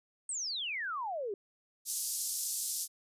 sine exponential sweep, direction down, 8710 to 380 Hz, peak -34 dBFS, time 0.29-1.34 s, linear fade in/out 2 ms
white band-pass noise, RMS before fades -36 dBFS, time 1.85-2.88 s, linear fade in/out 50 ms, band 5100 to 12000 Hz, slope 24 dB/octave
effects resampled to 32000 Hz

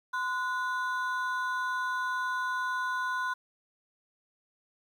triangle ring-modulated tone, 1244.5 Hz, D#6, in tune, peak -24 dBFS, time 0.13-3.34 s, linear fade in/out 10 ms, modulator 221 Hz, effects 10-bit

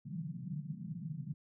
white band-pass noise, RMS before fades -42 dBFS, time 0.05-1.34 s, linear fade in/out 5 ms, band 140 to 180 Hz, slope 48 dB/octave, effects none

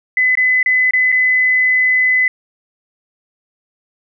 sine tone with dropouts, 2015 Hz, B6, 34 cents sharp, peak -10 dBFS, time 0.17-2.28 s, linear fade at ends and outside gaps 2 ms, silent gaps 0.353-0.373 / 0.629-0.66 / 0.909-0.935 / 1.119-1.124 s, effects none

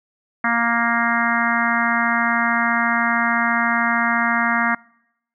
harmonic tone, 233.8 Hz, A#3, 5 cents sharp, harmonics 1 / 3 / 4 / 5 / 6 / 7 / 8 / 9, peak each -24 / -26 / -26 / -24 / -24 / -24 / -24 / -27 dBFS, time 0.44-4.75 s, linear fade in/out 5 ms, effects noise-tail reverb RT60 0.8 s tail -25 dB re dry

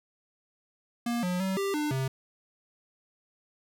square tone with pitch steps, 236.9 / 180 / 190.5 / 394.7 / 299.3 / 132.7 Hz, A#3 / F#3 / G3 / G4 / D4 / C3, +28 / -47 / -49 / +12 / +33 / +25 cents, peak -28 dBFS, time 1.06-2.08 s, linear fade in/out 5 ms, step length 170 ms, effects none

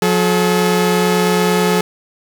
sawtooth tone pair together, 179.6 / 428.4 Hz, F3 / A4, +49 / -46 cents, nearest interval octave + minor third, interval 1505 cents, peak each -11 dBFS, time 0.02-1.81 s, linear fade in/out 2 ms, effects none

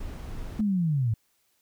brown noise, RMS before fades -36 dBFS, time 0-0.61 s, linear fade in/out 5 ms
sine linear sweep, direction down, 220.1 to 104.5 Hz, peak -22 dBFS, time 0.59-1.14 s, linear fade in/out 5 ms
effects white hiss -70 dBFS RMS until 1.61 s

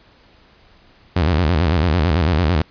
sawtooth tone with vibrato, 82.41 Hz, E2, in tune, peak -10 dBFS, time 1.16-2.62 s, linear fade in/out 5 ms, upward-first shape square, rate 9 Hz, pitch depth 160 cents each way, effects pink hiss -51 dBFS RMS until 2.7 s + resampled to 11025 Hz

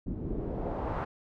pink noise with low-pass filter sweep, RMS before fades -34 dBFS, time 0.06-1.05 s, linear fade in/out 10 ms, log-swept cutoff 230 to 1200 Hz, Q 1.8, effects none

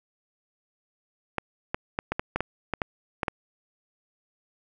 clicks, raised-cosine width 0.5 ms, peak -11 dBFS, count 11, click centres 1.383 / 1.745 / 1.989 / 2.12 / 2.195 / 2.36 / 2.406 / 2.737 / 2.818 / 3.232 / 3.282 s, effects none

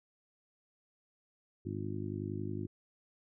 harmonic tone, 50.9 Hz, G#1, 34 cents flat, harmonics 2 / 3 / 4 / 5 / 6 / 7, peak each -40 / -44 / -44 / -45 / -43 / -43 dBFS, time 1.65-2.67 s, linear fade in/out 10 ms, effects none

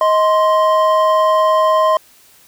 triangle tone pair together, 630 / 1046.5 Hz, D#5 / C6, +21 / 0 cents, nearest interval major sixth, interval 879 cents, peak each -11 dBFS, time 0.01-1.97 s, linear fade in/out 2 ms, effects white hiss -48 dBFS RMS until 2.47 s

